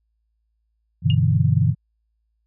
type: chord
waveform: sine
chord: E minor seventh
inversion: first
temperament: equal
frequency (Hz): 98 / 123.47 / 146.83 / 164.81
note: G2 / B2 / D3 / E3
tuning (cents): 0 / 0 / 0 / 0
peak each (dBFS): -20 / -19 / -20 / -22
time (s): 1.02-1.75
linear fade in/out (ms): 50
type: tone with exponential decay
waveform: sine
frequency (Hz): 2840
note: F7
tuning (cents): +28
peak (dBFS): -22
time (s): 1.1-1.18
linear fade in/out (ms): 1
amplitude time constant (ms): 16
effects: added 55 Hz sine -67 dBFS peak until 2.46 s